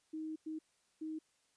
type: tone bursts at uneven times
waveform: sine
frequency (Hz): 314.3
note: D#4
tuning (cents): +18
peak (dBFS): -39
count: 3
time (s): 0.13-0.36 / 0.46-0.59 / 1.01-1.19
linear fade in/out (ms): 10
effects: white hiss -75 dBFS RMS until 1.56 s + resampled to 22050 Hz